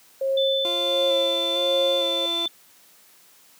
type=tone with tremolo; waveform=sine; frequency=539 Hz; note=C#5; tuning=49 cents flat; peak=-19 dBFS; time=0.21-2.26 s; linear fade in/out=5 ms; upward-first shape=sine; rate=1.4 Hz; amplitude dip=65%
type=tone; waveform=sine; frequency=3522 Hz; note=A7; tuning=1 cent sharp; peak=-23 dBFS; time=0.37-2.48 s; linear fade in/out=5 ms
type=tone with vibrato; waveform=20% pulse; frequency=342.5 Hz; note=F4; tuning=34 cents flat; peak=-25 dBFS; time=0.65-2.46 s; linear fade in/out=0 ms; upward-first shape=square; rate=1.1 Hz; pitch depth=20 cents each way
effects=white hiss -54 dBFS RMS until 3.59 s + high-pass 150 Hz 12 dB/octave